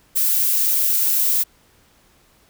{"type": "noise", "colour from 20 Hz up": "violet", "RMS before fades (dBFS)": -18, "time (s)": [0.15, 1.44], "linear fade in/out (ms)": 20, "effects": ["pink hiss -56 dBFS RMS until 2.49 s"]}